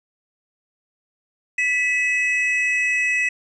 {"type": "tone pair together", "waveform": "triangle", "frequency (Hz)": [1975.5, 2564], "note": ["B6", "E7"], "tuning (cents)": [0, -49], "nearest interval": "perfect fourth", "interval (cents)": 451, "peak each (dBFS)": -19, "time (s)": [1.58, 3.29], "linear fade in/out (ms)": 5, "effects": ["resampled to 24000 Hz"]}